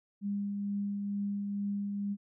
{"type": "tone with tremolo", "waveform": "sine", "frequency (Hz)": 201.9, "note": "G#3", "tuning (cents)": -49, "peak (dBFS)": -30, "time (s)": [0.21, 2.17], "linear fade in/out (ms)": 50, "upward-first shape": "triangle", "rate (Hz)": 2.2, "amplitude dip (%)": 30, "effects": []}